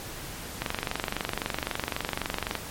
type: click train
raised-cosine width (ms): 0.3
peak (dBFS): -11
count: 47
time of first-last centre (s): 0.62-2.553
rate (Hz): 23.8
effects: pink hiss -39 dBFS RMS until 2.7 s + MP3 64 kbps